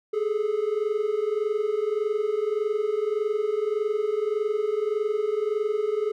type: tone pair together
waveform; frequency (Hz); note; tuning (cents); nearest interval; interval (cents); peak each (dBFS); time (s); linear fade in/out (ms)
triangle; 410.9 / 432.6; G#4 / A4; -18 / -29; minor second; 89; -25 / -23; 0.13-6.12; 10
effects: none